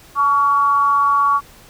sine tone with amplitude modulation, 1129 Hz, C#6, 31 cents sharp, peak -9 dBFS, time 0.15-1.41 s, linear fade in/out 50 ms, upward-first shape sine, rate 264 Hz, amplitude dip 60%, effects pink hiss -45 dBFS RMS until 1.69 s

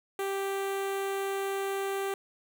sawtooth tone with notch filter, 392 Hz, G4, in tune, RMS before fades -32 dBFS, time 0.19-2.14 s, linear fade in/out 2 ms, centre 5000 Hz, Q 1.4, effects none

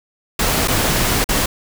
pink noise with dropouts, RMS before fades -17 dBFS, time 0.39-1.46 s, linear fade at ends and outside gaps 5 ms, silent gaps 0.676-0.681 / 1.243-1.289 s, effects none

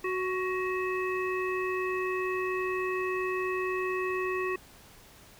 harmonic tone with a mistuned harmonic, 370 Hz, F#4, in tune, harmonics 1 / 3 / 5 / 7, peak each -30 / -35 / -37 / -38 dBFS, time 0.04-4.56 s, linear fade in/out 5 ms, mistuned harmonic 5, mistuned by +33 cents, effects pink hiss -54 dBFS RMS until 5.39 s

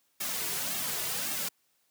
white noise with flanger, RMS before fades -33 dBFS, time 0.2-1.49 s, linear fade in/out 10 ms, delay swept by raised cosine 2 to 3.8 ms, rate 1.8 Hz, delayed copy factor -0.9, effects white hiss -72 dBFS RMS until 1.9 s + high-pass 100 Hz 12 dB/octave

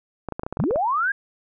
clicks, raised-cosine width 1 ms, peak -14 dBFS, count 11, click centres 0.287 / 0.323 / 0.395 / 0.434 / 0.465 / 0.526 / 0.571 / 0.601 / 0.639 / 0.709 / 0.759 s
sine linear sweep, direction up, 100.7 to 1661.2 Hz, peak -19 dBFS, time 0.59-1.12 s, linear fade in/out 5 ms
effects none

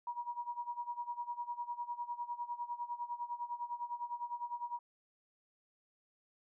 sine tone with tremolo, 958 Hz, A#5, 47 cents sharp, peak -35 dBFS, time 0.07-4.79 s, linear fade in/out 2 ms, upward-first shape sine, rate 9.9 Hz, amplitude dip 85%, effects none

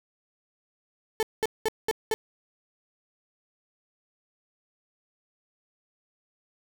35% pulse tone bursts, 440 Hz, A4, in tune, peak -21 dBFS, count 5, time 1.2-2.14 s, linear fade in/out 0 ms, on 28 ms, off 200 ms, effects none

